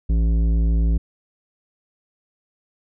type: tone with tanh clipping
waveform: sine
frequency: 55.8 Hz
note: A1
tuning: 25 cents sharp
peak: -17 dBFS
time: 0.09-0.98 s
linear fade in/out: 10 ms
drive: 12 dB
effects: none